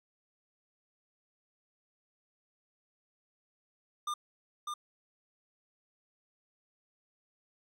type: tone with echo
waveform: square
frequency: 1204 Hz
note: D6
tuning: 43 cents sharp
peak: -33 dBFS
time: 4.07-4.14 s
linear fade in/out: 5 ms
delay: 600 ms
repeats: 1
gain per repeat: -3 dB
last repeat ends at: 4.74 s
effects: low-pass 10000 Hz 12 dB/octave